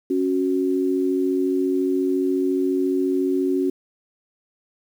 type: tone pair together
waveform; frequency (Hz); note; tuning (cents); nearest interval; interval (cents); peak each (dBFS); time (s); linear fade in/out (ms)
sine; 275.7 / 370; C#4 / F#4; -9 / 0; perfect fourth; 509; -21; 0.1-3.7; 5
effects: 8-bit